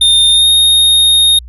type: tone with pitch glide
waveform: square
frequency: 3637 to 3707 Hz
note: A#7 to A#7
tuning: -43 to -10 cents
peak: -6 dBFS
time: 0.01-1.39 s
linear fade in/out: 5 ms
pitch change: +33 cents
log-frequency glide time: 0.31-0.47 s
effects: added 60 Hz sine -28 dBFS peak until 1.48 s